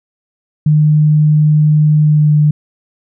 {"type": "tone with pitch glide", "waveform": "sine", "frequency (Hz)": [151.9, 150.24], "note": ["D#3", "D3"], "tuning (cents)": [-41, 40], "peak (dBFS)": -6, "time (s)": [0.66, 2.51], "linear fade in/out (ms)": 5, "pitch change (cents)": -19, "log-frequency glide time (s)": [2, 2.33], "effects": []}